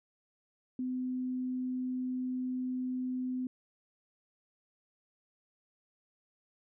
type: tone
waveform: sine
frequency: 254.3 Hz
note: C4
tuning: 49 cents flat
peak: -32 dBFS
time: 0.79-3.47 s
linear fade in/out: 2 ms
effects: none